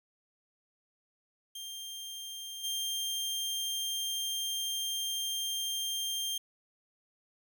sawtooth tone with level steps, 3186 Hz, G7, 27 cents sharp, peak -37 / -29 dBFS, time 1.55-6.38 s, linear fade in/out 5 ms, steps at 2.63 s, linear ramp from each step 20 ms, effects 11-bit

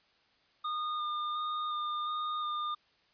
square tone with vibrato, 1217 Hz, D#6, 39 cents flat, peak -33 dBFS, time 0.64-2.75 s, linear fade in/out 10 ms, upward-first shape square, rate 1.4 Hz, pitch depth 12 cents each way, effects white hiss -68 dBFS RMS until 3.13 s + resampled to 11025 Hz

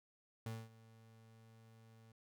35% pulse tone with ADSR envelope, 112.4 Hz, A2, 37 cents sharp, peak -39 dBFS, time 0.46-2.12 s, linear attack 3 ms, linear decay 220 ms, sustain -20 dB, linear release 4 ms, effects none

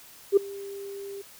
sine tone with ADSR envelope, 397.7 Hz, G4, 25 cents sharp, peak -11 dBFS, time 0.32-1.22 s, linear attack 49 ms, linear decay 7 ms, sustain -24 dB, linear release 10 ms, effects tanh soft clip ceiling -9 dBFS + white hiss -50 dBFS RMS until 1.39 s

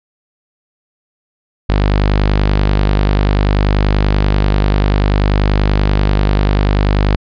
sawtooth tone, 50.3 Hz, G1, 45 cents sharp, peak -6 dBFS, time 1.69-7.16 s, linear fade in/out 5 ms, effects resampled to 11025 Hz

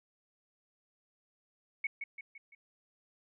sine tone with echo, 2217 Hz, C#7, in tune, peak -30 dBFS, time 1.84-1.87 s, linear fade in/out 5 ms, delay 170 ms, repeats 4, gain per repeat -6 dB, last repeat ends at 2.55 s, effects none

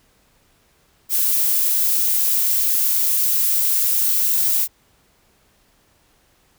violet noise, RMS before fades -18 dBFS, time 1.09-4.68 s, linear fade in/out 50 ms, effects pink hiss -59 dBFS RMS until 6.58 s

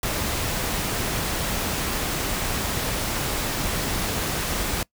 pink noise, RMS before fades -26 dBFS, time 0.03-4.83 s, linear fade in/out 2 ms, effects noise-tail reverb RT60 0.1 s tail -23 dB re dry

